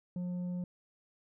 sine tone with tanh clipping, 178.6 Hz, F3, 39 cents sharp, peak -35 dBFS, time 0.16-0.64 s, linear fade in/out 2 ms, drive 5 dB, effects none

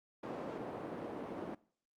white band-pass noise, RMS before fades -43 dBFS, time 0.23-1.55 s, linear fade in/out 5 ms, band 190 to 540 Hz, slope 12 dB/octave, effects noise-tail reverb RT60 0.5 s tail -22 dB re dry + Opus 48 kbps

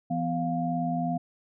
sine tone cluster, 167.4 / 249.9 / 702 Hz, E3 / B3 / F5, +27 / +21 / +9 cents, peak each -30 dBFS, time 0.1-1.18 s, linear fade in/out 10 ms, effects none

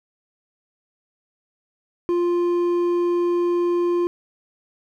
sine tone with hard clipping, 349 Hz, F4, 1 cent flat, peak -19 dBFS, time 2.09-4.07 s, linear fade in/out 0 ms, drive 5 dB, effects none

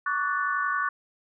sine chord, D major seventh, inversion third, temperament equal with one note detuned, 1123.6 / 1174.7 / 1480 / 1760 Hz, C#6 / D6 / F#6 / A6, +23 / 0 / 0 / 0 cents, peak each -28 / -33 / -28 / -33 dBFS, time 0.06-0.89 s, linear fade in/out 5 ms, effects none

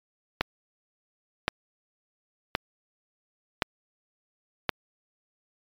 click train, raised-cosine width 0.3 ms, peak -6 dBFS, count 5, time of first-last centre 0.41-4.693 s, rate 0.934 Hz, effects MP3 96 kbps

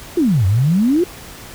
sine exponential two-way sweep, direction down then up, 373.2 to 89.9 to 373.2 Hz, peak -11 dBFS, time 0.17-1.04 s, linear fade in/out 5 ms, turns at 0.46 s, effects pink hiss -36 dBFS RMS until 1.54 s

